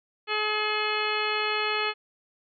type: harmonic tone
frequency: 425.6 Hz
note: G#4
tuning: 42 cents sharp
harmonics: 1 / 2 / 3 / 4 / 5 / 6 / 7 / 8 / 10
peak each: -32 / -34 / -31 / -35 / -34 / -31 / -35 / -37 / -37 dBFS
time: 0.27-1.94 s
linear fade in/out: 50 ms
effects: none